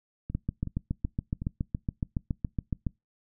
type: two click trains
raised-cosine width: 5 ms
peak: -22 / -16 dBFS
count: 4 / 19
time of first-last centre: 0.3-1.419 / 0.35-2.867 s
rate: 2.68 / 7.15 Hz
effects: noise-tail reverb RT60 0.2 s tail -25 dB re dry